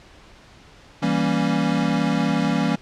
square chord, E diminished seventh, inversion none, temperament equal, 164.81 / 196 / 233.1 / 277.2 Hz, E3 / G3 / Bb3 / Db4, 0 / 0 / 0 / 0 cents, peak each -25 dBFS, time 1.02-2.76 s, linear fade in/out 10 ms, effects pink hiss -48 dBFS RMS until 2.81 s + low-pass 5000 Hz 12 dB/octave

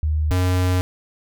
sine / square tone pair in turn, 76.7 / 91.14 Hz, D#2 / F#2, -24 / -26 cents, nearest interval minor third, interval 298 cents, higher second, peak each -17 dBFS, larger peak neither, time 0.03-0.31 / 0.31-0.81 s, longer second, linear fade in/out 0 ms, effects none

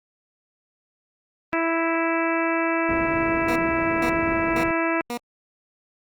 harmonic tone, 330 Hz, E4, 2 cents sharp, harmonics 1 / 2 / 3 / 4 / 5 / 6 / 7 / 8, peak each -24 / -27 / -29 / -30 / -31 / -32 / -32 / -33 dBFS, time 1.53-5.01 s, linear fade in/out 0 ms
white low-pass noise, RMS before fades -33 dBFS, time 2.89-4.71 s, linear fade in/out 2 ms, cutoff 360 Hz, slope 12 dB/octave
15% pulse tone bursts, 240 Hz, B3, 49 cents flat, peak -20 dBFS, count 4, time 3.48-5.176 s, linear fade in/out 5 ms, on 79 ms, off 460 ms
effects Opus 24 kbps

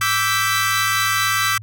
sawtooth chord, E minor seventh, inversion third, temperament equal with one note detuned, 1161.8 / 1318.5 / 1568 / 1975.5 Hz, D6 / E6 / G6 / B6, -19 / 0 / 0 / 0 cents, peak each -19 dBFS, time 0.01-1.58 s, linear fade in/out 5 ms, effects added 107 Hz sine -34 dBFS peak until 1.62 s

